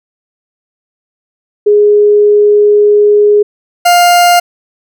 sine / 40% pulse tone pair in turn, 415.3 / 702.7 Hz, G#4 / F5, 0 / +10 cents, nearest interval major sixth, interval 910 cents, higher second, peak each -3 dBFS, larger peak neither, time 1.66-3.43 / 3.85-4.4 s, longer first, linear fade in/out 10 ms, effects none

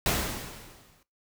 pink noise with exponential decay, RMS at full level -24 dBFS, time 0.06-1.03 s, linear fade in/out 2 ms, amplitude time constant 210 ms, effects noise-tail reverb RT60 0.2 s tail -18 dB re dry

